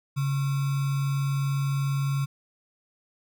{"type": "tone with sample-and-hold", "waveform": "sine", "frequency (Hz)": 138.59, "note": "C#3", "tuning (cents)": 0, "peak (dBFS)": -23, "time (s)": [0.16, 2.26], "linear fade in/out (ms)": 20, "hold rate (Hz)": 1225, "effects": []}